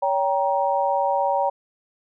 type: chord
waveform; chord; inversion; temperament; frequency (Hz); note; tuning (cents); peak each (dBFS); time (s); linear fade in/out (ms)
sine; G diminished; second; just; 564.5 / 784 / 940.8; Db5 / G5 / Bb5; +31 / 0 / +16; -23; 0.02-1.5; 10
effects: none